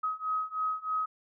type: beating tone pair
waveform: sine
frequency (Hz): 1266 / 1269.2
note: D#6 / D#6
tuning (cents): +30 / +34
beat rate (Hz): 3.2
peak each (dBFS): -33 / -32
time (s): 0.03-1.06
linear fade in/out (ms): 10
effects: none